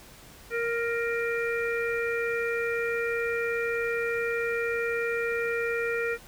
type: harmonic tone with a mistuned harmonic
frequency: 466.2 Hz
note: A#4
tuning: in tune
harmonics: 1 / 3 / 4 / 5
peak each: -28 / -33 / -34 / -35 dBFS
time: 0.5-6.18 s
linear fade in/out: 50 ms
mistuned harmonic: 5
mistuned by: +39 cents
effects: pink hiss -50 dBFS RMS until 6.27 s